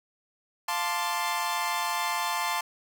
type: chord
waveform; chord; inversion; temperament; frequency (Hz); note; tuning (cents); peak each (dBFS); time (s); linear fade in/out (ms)
sawtooth; D minor seventh; first; equal; 698.5 / 880 / 1046.5 / 1174.7; F5 / A5 / C6 / D6; 0 / 0 / 0 / 0; -32 / -27 / -27 / -33; 0.68-2.61; 5
effects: none